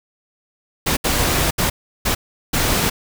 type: noise bursts at uneven times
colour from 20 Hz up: pink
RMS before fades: -18 dBFS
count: 5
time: 0.86-0.97 / 1.04-1.51 / 1.58-1.7 / 2.05-2.15 / 2.53-2.9 s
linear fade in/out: 10 ms
effects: none